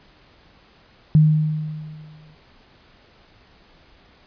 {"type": "tone with exponential decay", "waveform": "sine", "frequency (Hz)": 154.3, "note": "D#3", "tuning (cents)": -14, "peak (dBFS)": -8, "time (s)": [1.15, 2.35], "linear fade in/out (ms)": 0, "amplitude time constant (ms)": 260, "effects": ["pink hiss -53 dBFS RMS until 4.26 s", "resampled to 11025 Hz"]}